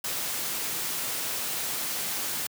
white noise, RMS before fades -31 dBFS, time 0.04-2.47 s, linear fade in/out 5 ms, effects high-pass 100 Hz 12 dB/octave

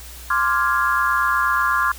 sine chord, D half-diminished seventh, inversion third, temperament equal, 1046.5 / 1174.7 / 1396.9 / 1661.2 Hz, C6 / D6 / F6 / Ab6, 0 / 0 / 0 / 0 cents, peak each -21 / -22 / -21 / -23 dBFS, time 0.3-1.92 s, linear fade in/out 5 ms, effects added 60 Hz sine -38 dBFS peak until 1.98 s + white hiss -40 dBFS RMS until 1.98 s

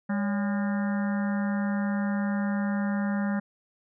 harmonic tone with a mistuned harmonic, 202.7 Hz, G#3, 42 cents flat, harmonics 1 / 3 / 4 / 5 / 6 / 7 / 8 / 9, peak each -25 / -38 / -40 / -44 / -45 / -41 / -42 / -42 dBFS, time 0.09-3.4 s, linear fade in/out 10 ms, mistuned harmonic 3, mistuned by -120 cents, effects none

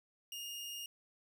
sawtooth tone, 2839 Hz, F7, 28 cents sharp, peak -39 dBFS, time 0.32-0.86 s, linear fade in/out 2 ms, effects none

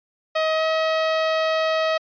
sawtooth tone with pitch glide, 633 to 637.8 Hz, D#5 to D#5, +30 to +43 cents, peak -15 dBFS, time 0.35-1.98 s, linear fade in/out 10 ms, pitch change +13 cents, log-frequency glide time 0.55-0.64 s, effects resampled to 11025 Hz

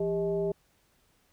sine tone with frequency modulation, 400 Hz, G4, 35 cents sharp, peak -26 dBFS, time 0-0.52 s, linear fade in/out 5 ms, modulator 230 Hz, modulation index 0.82, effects pink hiss -68 dBFS RMS until 1.32 s

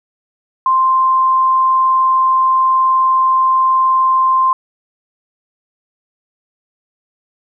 sine tone, 1046.5 Hz, C6, in tune, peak -9 dBFS, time 0.66-4.53 s, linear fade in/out 2 ms, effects none

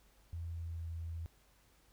sine tone with pitch glide, 84 to 82.75 Hz, E2 to E2, +33 to +7 cents, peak -39 dBFS, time 0.33-1.26 s, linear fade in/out 0 ms, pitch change -26 cents, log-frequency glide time 0.45-0.9 s, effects added 50 Hz sine -70 dBFS peak until 1.92 s + pink hiss -69 dBFS RMS until 1.92 s

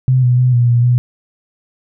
sine tone with pitch steps, 129 / 123.7 / 126.2 / 120.7 / 119.7 / 123 Hz, C3 / B2 / B2 / B2 / A#2 / B2, -24 / +3 / +38 / -39 / +46 / -7 cents, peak -8 dBFS, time 0.08-0.98 s, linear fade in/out 0 ms, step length 150 ms, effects none

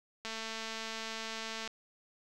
click train, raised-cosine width 0.2 ms, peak -23 dBFS, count 319, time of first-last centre 0.25-1.676 s, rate 223 Hz, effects none

